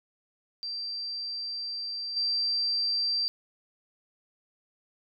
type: tone with level steps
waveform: sine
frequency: 4699 Hz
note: D8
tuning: in tune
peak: -32 / -25 dBFS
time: 0.63-3.28 s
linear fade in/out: 0 ms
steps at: 2.16 s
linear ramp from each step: 10 ms
effects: none